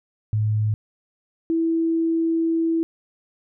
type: tone pair in turn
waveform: sine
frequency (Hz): 107.3 / 328.5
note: A2 / E4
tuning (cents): -43 / -6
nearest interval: octave + perfect fifth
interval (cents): 1937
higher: second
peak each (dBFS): -18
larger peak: neither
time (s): 0.33-0.74 / 1.5-2.83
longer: second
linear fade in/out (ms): 0
effects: none